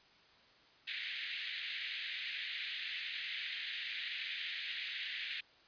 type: band-pass noise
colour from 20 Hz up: pink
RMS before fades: -42 dBFS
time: 0.87-5.41 s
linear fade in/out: 10 ms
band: 1800 to 4100 Hz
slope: 48 dB/octave
effects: white hiss -64 dBFS RMS until 5.67 s + resampled to 11025 Hz